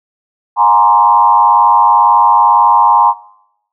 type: tone with frequency modulation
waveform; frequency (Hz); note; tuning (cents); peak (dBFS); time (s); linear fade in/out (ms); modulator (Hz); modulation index
sine; 938; A#5; +11; -5; 0.56-3.14; 50; 102; 1.3
effects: noise-tail reverb RT60 0.8 s tail -21 dB re dry